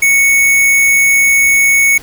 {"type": "tone with sample-and-hold", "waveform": "sine", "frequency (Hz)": 2218, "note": "C#7", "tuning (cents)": 0, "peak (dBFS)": -6, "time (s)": [0.02, 1.98], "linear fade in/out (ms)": 5, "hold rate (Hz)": 8820, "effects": ["pink hiss -35 dBFS RMS until 2.02 s"]}